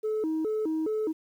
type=tone with vibrato; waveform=sine; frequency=370 Hz; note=F#4; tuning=in tune; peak=-24 dBFS; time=0.03-1.13 s; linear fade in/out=20 ms; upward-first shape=square; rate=2.4 Hz; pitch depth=270 cents each way; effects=tanh soft clip ceiling -24 dBFS + 10-bit

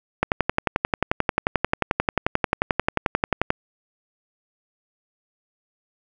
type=click train; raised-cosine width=0.5 ms; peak=-3 dBFS; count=38; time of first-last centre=0.23-3.504 s; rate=11.3 Hz; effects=none

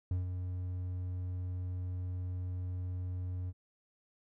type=tone with ADSR envelope; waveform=triangle; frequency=90.7 Hz; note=F#2; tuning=34 cents flat; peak=-27 dBFS; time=0.11-3.53 s; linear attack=3 ms; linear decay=140 ms; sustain=-6 dB; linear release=44 ms; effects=none

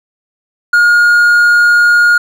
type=tone; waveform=triangle; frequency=1428 Hz; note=F6; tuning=38 cents sharp; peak=-3 dBFS; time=0.73-2.18 s; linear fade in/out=5 ms; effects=none

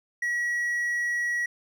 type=tone; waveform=triangle; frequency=1920 Hz; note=B6; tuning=49 cents flat; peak=-23 dBFS; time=0.22-1.46 s; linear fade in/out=5 ms; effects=none

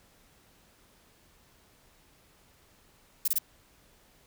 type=noise bursts; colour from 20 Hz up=violet; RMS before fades=-26 dBFS; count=3; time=3.25-3.386 s; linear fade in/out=5 ms; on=30 ms; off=23 ms; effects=pink hiss -62 dBFS RMS until 4.26 s

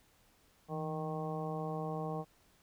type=harmonic tone with a mistuned harmonic; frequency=155.56 Hz; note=D#3; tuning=in tune; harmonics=1 / 2 / 3 / 4 / 5 / 6 / 7; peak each=-39 / -46 / -42 / -45 / -43 / -53 / -47 dBFS; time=0.68-2.25 s; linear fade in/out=50 ms; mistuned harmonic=1; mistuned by=+69 cents; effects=pink hiss -68 dBFS RMS until 2.62 s

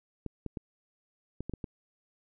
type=clicks; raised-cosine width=3 ms; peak=-23 dBFS; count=7; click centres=0.263 / 0.463 / 0.572 / 1.406 / 1.496 / 1.537 / 1.642 s; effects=none

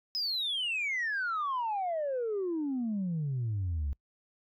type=exponential sweep; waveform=sine; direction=down; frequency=5150 to 67 Hz; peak=-28 dBFS; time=0.15-3.93 s; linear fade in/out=0 ms; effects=noise-tail reverb RT60 0.1 s tail -26 dB re dry + tanh soft clip ceiling -27 dBFS

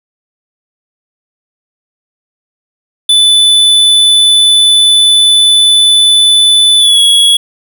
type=tone with pitch glide; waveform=square; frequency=3495 to 3347 Hz; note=A7 to G#7; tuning=-12 to +13 cents; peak=-4 dBFS; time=3.09-7.37 s; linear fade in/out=5 ms; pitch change=-75 cents; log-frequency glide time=6.78-7 s; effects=none

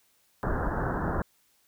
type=low-pass noise; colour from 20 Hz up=pink; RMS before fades=-29 dBFS; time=0.43-1.22 s; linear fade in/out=0 ms; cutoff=1700 Hz; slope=96 dB/octave; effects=white hiss -67 dBFS RMS until 1.67 s

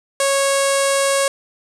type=tone with low-pass filter; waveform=sawtooth; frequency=551 Hz; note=C#5; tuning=11 cents flat; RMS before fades=-17 dBFS; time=0.2-1.28 s; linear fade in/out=2 ms; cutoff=9000 Hz; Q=3.5; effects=8-bit

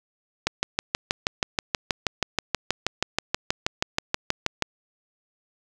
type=click train; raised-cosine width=0.2 ms; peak=-4 dBFS; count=27; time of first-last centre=0.47-4.623 s; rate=6.26 Hz; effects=none

